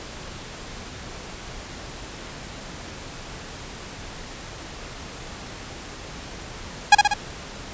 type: tone with echo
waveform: sawtooth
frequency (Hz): 825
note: G#5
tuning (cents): -12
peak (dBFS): -3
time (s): 6.92-6.95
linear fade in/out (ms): 5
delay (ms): 63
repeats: 3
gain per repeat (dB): -4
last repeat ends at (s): 7.139
effects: pink hiss -37 dBFS RMS until 7.73 s + resampled to 16000 Hz